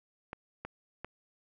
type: clicks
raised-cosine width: 0.5 ms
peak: -24 dBFS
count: 3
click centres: 0.331 / 0.65 / 1.046 s
effects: none